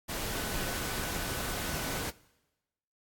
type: tone in noise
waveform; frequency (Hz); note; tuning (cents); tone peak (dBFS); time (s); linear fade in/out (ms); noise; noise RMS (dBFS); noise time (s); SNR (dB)
sine; 1496; F#6; +19; -44; 0.31-2.03; 20; pink; -35; 0.08-2.11; -12
effects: noise-tail reverb RT60 1.0 s tail -21 dB re dry + AAC 64 kbps